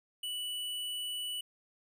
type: tone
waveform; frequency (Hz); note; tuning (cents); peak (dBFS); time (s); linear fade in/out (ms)
square; 2960; F#7; 0; -36; 0.23-1.41; 5
effects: none